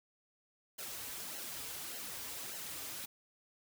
white noise with flanger, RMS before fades -44 dBFS, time 0.78-3.06 s, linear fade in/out 10 ms, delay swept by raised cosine 0.83 to 5.63 ms, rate 1.7 Hz, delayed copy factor -0.65, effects none

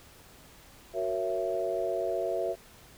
sine chord, F# dominant seventh, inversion none, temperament equal with one note detuned, 370 / 466.2 / 554.4 / 667.3 Hz, F#4 / A#4 / C#5 / E5, 0 / 0 / 0 / +21 cents, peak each -34 / -35 / -35 / -31 dBFS, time 0.93-2.56 s, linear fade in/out 50 ms, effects pink hiss -54 dBFS RMS until 2.97 s

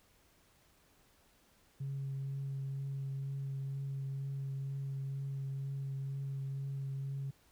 sine tone with vibrato, 136.8 Hz, C#3, 23 cents flat, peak -35 dBFS, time 1.8-7.31 s, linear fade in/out 10 ms, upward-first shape triangle, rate 2.1 Hz, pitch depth 13 cents each way, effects tanh soft clip ceiling -33 dBFS + pink hiss -68 dBFS RMS until 7.51 s

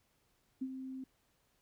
sine tone with ADSR envelope, 262.1 Hz, C4, 3 cents sharp, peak -33 dBFS, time 0.61-1.04 s, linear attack 11 ms, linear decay 56 ms, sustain -8 dB, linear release 4 ms, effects pink hiss -75 dBFS RMS until 1.61 s

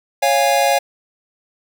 square chord, Db major, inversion none, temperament equal with one note detuned, 554.4 / 698.5 / 820.6 Hz, Db5 / F5 / Ab5, 0 / 0 / -21 cents, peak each -18 dBFS, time 0.22-0.79 s, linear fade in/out 10 ms, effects none

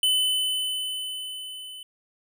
square tone with level ramp, 3019 Hz, F#7, 34 cents sharp, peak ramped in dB -19 to -39 dBFS, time 0.03-1.83 s, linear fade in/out 2 ms, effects none

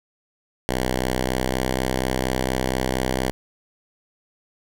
5% pulse tone with pitch glide, 63.5 to 64.27 Hz, B1 to C2, +49 to -30 cents, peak -10 dBFS, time 0.69-3.31 s, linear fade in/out 0 ms, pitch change +21 cents, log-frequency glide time 1.1-1.61 s, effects none

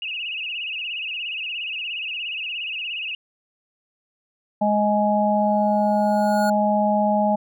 sine tone with vibrato, 2708 Hz, E7, 46 cents sharp, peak -26 dBFS, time 0.02-3.15 s, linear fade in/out 2 ms, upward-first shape sine, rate 17 Hz, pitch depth 130 cents each way
harmonic tone, 208.9 Hz, G#3, 10 cents sharp, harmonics 1 / 3 / 4, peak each -21 / -21 / -21 dBFS, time 4.61-7.36 s, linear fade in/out 10 ms
square tone with exponential growth, 1440 Hz, F#6, 47 cents flat, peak -26 dBFS, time 5.35-6.5 s, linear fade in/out 5 ms, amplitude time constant 250 ms
effects none

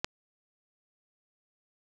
click, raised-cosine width 0.2 ms, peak -11 dBFS, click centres 0.045 s, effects none

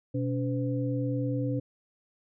sine tone cluster, 125 / 284.4 / 505 Hz, B2 / C#4 / B4, +21 / +45 / +39 cents, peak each -29 / -31 / -35 dBFS, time 0.14-1.6 s, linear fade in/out 10 ms, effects none

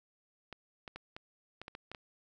clicks, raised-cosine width 0.3 ms, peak -28 dBFS, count 9, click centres 0.527 / 0.878 / 0.96 / 1.165 / 1.616 / 1.681 / 1.751 / 1.916 / 1.948 s, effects none

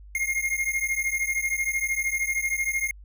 square beating tone pair, 2131 / 2144 Hz, C7 / C7, +31 / +42 cents, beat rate 13 Hz, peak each -28 dBFS, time 0.15-2.91 s, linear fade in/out 2 ms, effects added 50 Hz sine -43 dBFS peak until 3.04 s

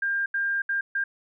sine tone bursts at uneven times, 1600 Hz, G6, 35 cents sharp, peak -23 dBFS, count 4, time 0.02-0.26 / 0.34-0.62 / 0.69-0.81 / 0.95-1.04 s, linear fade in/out 5 ms, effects none

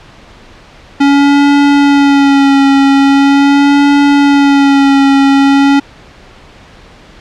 square tone with vibrato, 279.8 Hz, C#4, 16 cents sharp, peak -5 dBFS, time 1-5.8 s, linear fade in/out 10 ms, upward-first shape sine, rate 0.42 Hz, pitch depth 30 cents each way, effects pink hiss -37 dBFS RMS until 7.2 s + low-pass 4000 Hz 12 dB/octave

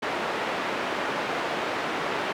pink band-pass noise, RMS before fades -29 dBFS, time 0.02-2.33 s, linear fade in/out 10 ms, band 360 to 2300 Hz, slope 12 dB/octave, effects none

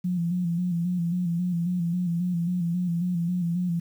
sine tone with vibrato, 174.61 Hz, F3, in tune, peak -23 dBFS, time 0.04-3.8 s, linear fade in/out 10 ms, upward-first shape square, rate 3.7 Hz, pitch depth 51 cents each way, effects 9-bit

